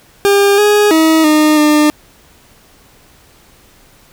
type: tone with pitch steps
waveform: 40% pulse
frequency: 401.3 / 415.6 / 319.4 / 305.7 / 300.9 Hz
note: G4 / G#4 / D#4 / D#4 / D4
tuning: +41 / +1 / +45 / -30 / +42 cents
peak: -6 dBFS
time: 0.25-1.9 s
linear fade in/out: 0 ms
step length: 330 ms
effects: pink hiss -46 dBFS RMS until 4.12 s